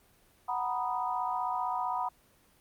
sine chord, B major seventh, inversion second, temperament equal with one note detuned, 740 / 932.3 / 987.8 / 1238.1 Hz, F#5 / A#5 / B5 / D#6, 0 / 0 / 0 / -9 cents, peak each -34 / -37 / -33 / -38 dBFS, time 0.48-2.09 s, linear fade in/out 10 ms, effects pink hiss -64 dBFS RMS until 2.6 s + Opus 32 kbps

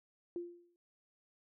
sine tone with exponential decay, 347.5 Hz, F4, 9 cents flat, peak -35 dBFS, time 0.36-0.76 s, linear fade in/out 1 ms, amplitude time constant 85 ms, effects none

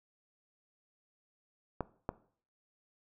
clicks, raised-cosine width 1 ms, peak -19 dBFS, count 2, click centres 1.807 / 2.091 s, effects noise-tail reverb RT60 0.5 s tail -18 dB re dry

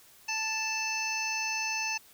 harmonic tone, 880 Hz, A5, in tune, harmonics 1 / 2 / 3 / 5 / 6 / 7, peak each -37 / -42 / -32 / -42 / -39 / -37 dBFS, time 0.28-1.98 s, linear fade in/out 10 ms, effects white hiss -57 dBFS RMS until 2.13 s

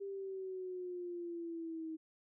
sine exponential sweep, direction down, 398.2 to 317 Hz, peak -40 dBFS, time 0-1.97 s, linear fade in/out 20 ms, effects none

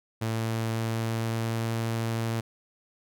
sawtooth tone with pitch glide, 112.7 to 114.08 Hz, A2 to A#2, +42 to -37 cents, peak -23 dBFS, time 0.21-2.41 s, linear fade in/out 10 ms, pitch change +21 cents, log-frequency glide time 0.45-1.67 s, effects none

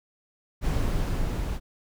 brown noise with level ramp, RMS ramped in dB -24 to -29 dBFS, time 0.61-1.6 s, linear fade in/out 50 ms, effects none

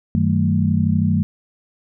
sine tone cluster, 95.6 / 156.5 / 189.9 / 221.9 Hz, G2 / D#3 / F#3 / A3, -43 / +10 / +45 / +15 cents, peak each -20 dBFS, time 0.15-1.23 s, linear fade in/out 0 ms, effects none

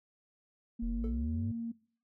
sine tone with pitch glide, 232.5 to 230.9 Hz, A#3 to A#3, -4 to -16 cents, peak -34 dBFS, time 0.79-1.72 s, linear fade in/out 10 ms, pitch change -12 cents, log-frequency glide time 1.12-1.57 s
sine exponential sweep, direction up, 39.57 to 108 Hz, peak -32 dBFS, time 0.82-1.52 s, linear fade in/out 10 ms
triangle tone with exponential decay, 440 Hz, A4, in tune, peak -35 dBFS, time 1.04-1.22 s, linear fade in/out 0 ms, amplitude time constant 39 ms
effects noise-tail reverb RT60 0.5 s tail -22 dB re dry + tanh soft clip ceiling -24 dBFS

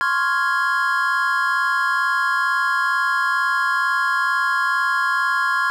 triangle chord, Db major seventh, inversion third, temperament equal, 1046.5 / 1108.7 / 1396.9 / 1661.2 Hz, C6 / Db6 / F6 / Ab6, 0 / 0 / 0 / 0 cents, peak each -21 / -24 / -20 / -20 dBFS, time 0.01-5.7 s, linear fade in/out 0 ms, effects none

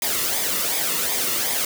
white noise with flanger, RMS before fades -23 dBFS, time 0.02-1.65 s, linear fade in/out 2 ms, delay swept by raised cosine 0.69 to 1.29 ms, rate 2.7 Hz, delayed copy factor -0.6, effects none

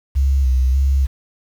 sine tone with vibrato, 66 Hz, C2, 16 cents sharp, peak -12 dBFS, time 0.15-1.07 s, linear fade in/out 20 ms, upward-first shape square, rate 1.7 Hz, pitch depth 51 cents each way, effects 7-bit

